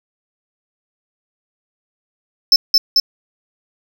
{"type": "tone with echo", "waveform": "triangle", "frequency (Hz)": 5274, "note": "E8", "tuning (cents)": 0, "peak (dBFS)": -4, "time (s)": [2.52, 2.56], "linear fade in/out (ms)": 2, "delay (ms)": 220, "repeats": 2, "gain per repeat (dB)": -2, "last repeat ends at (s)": 3, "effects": []}